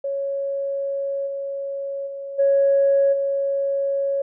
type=tone with level steps; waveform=sine; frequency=554 Hz; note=C#5; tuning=1 cent flat; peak=-22 / -25 / -29 / -13 / -19 dBFS; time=0.04-4.22 s; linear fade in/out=5 ms; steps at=1.26 / 2.06 / 2.38 / 3.12 s; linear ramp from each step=20 ms; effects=tanh soft clip ceiling -9 dBFS